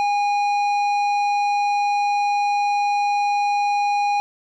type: tone with tanh clipping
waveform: sine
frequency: 818 Hz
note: G#5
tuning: 26 cents flat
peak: -19 dBFS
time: 0-4.2 s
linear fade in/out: 0 ms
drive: 11 dB
effects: none